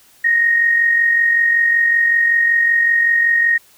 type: tone with amplitude modulation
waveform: sine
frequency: 1864.7 Hz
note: A#6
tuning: in tune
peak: -9 dBFS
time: 0.24-3.58 s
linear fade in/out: 10 ms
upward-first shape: sine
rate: 45.3 Hz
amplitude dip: 45%
effects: white hiss -50 dBFS RMS until 3.77 s